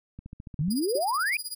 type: click train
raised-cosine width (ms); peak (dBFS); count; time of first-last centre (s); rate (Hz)
5; -28; 8; 0.19-0.683; 14.2
type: exponential sweep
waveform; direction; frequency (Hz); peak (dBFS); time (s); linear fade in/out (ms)
sine; up; 136.2 to 2517; -24; 0.59-1.37; 2
type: tone with tremolo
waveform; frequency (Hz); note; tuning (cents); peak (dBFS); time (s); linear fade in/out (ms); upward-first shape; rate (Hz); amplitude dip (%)
20% pulse; 4895; D#8; -29; -25; 0.7-1.55; 10; sine; 16; 90
type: tone with exponential decay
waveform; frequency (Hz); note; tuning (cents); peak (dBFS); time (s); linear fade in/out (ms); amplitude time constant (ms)
sine; 383.9; G4; -36; -24; 0.95-1.05; 5; 20
effects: none